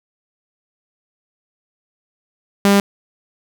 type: tone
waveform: sawtooth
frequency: 200 Hz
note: G3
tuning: 35 cents sharp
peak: -6 dBFS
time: 2.65-2.8 s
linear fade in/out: 0 ms
effects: none